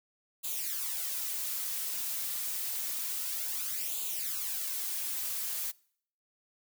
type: noise with flanger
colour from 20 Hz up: blue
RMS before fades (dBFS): -35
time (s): 0.43-5.72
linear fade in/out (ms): 20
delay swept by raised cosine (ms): 0.27 to 5.07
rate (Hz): 0.28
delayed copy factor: +0.65
effects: noise-tail reverb RT60 0.6 s tail -24 dB re dry